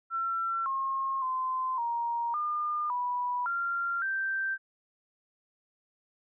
sine tone with pitch steps, 1351 / 1076 / 1033 / 939 / 1208 / 982 / 1384 / 1565 Hz, E6 / C6 / C6 / A#5 / D6 / B5 / F6 / G6, +42 / +48 / -22 / +12 / +48 / -10 / -16 / -3 cents, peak -28 dBFS, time 0.1-4.58 s, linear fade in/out 50 ms, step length 560 ms, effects none

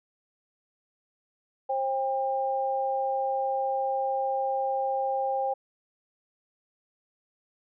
sine tone pair together, 533 / 799.4 Hz, C5 / G5, +32 / +34 cents, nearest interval perfect fifth, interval 702 cents, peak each -29 / -27 dBFS, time 1.69-5.54 s, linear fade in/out 10 ms, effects none

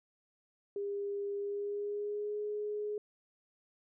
sine tone with pitch glide, 403.3 to 418.5 Hz, G4 to G#4, +49 to +13 cents, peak -34 dBFS, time 0.76-2.98 s, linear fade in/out 2 ms, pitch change +64 cents, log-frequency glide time 1.36-2.39 s, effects none

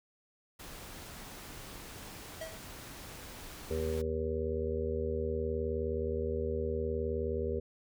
pink noise, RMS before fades -47 dBFS, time 0.59-4.02 s, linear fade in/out 10 ms
square tone with exponential decay, 644 Hz, E5, 41 cents flat, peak -37 dBFS, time 2.41-2.67 s, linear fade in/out 5 ms, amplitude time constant 56 ms
harmonic tone, 79.3 Hz, D#2, 33 cents sharp, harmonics 1 / 2 / 3 / 5 / 6 / 7, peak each -36 / -47 / -41 / -36 / -36 / -45 dBFS, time 3.7-7.6 s, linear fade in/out 10 ms
effects none

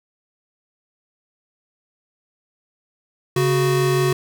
square tone pair together, 138.59 / 370 Hz, C#3 / F#4, 0 / 0 cents, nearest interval octave + perfect fourth, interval 1700 cents, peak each -20 / -19 dBFS, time 3.36-4.13 s, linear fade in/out 5 ms, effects none

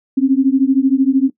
sine beating tone pair, 261.6 / 274.6 Hz, C4 / C#4, 0 / -16 cents, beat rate 13 Hz, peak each -13 dBFS, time 0.17-1.3 s, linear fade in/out 10 ms, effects noise-tail reverb RT60 0.1 s tail -20 dB re dry

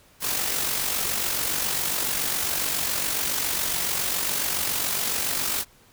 white noise with amplitude modulation, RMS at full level -24 dBFS, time 0.2-5.65 s, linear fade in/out 50 ms, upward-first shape sine, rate 47.2 Hz, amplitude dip 45%, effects pink hiss -56 dBFS RMS until 5.92 s

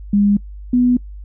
sine tone pair in turn, 203.3 / 247 Hz, G#3 / B3, -37 / 0 cents, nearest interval minor third, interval 337 cents, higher second, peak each -10 dBFS, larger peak neither, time 0.13-0.37 / 0.73-0.97 s, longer neither, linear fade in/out 5 ms, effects noise-tail reverb RT60 0.1 s tail -23 dB re dry + added 50 Hz sine -30 dBFS peak until 1.24 s

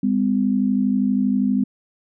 sine tone pair together, 202 / 254.5 Hz, G#3 / C4, -48 / -48 cents, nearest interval major third, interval 400 cents, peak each -19 dBFS, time 0.03-1.64 s, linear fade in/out 5 ms, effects none

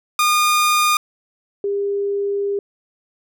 sawtooth / sine tone pair in turn, 1218 / 401.8 Hz, D#6 / G4, -37 / +43 cents, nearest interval octave + perfect fifth, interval 1920 cents, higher first, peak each -10 / -18 dBFS, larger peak first, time 0.19-0.97 / 1.64-2.59 s, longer second, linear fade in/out 2 ms, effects none

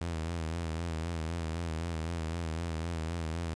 sawtooth tone with vibrato, 82.41 Hz, E2, in tune, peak -29 dBFS, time 0.01-3.54 s, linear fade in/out 0 ms, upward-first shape sine, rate 3.9 Hz, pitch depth 71 cents each way, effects resampled to 22050 Hz + 10-bit

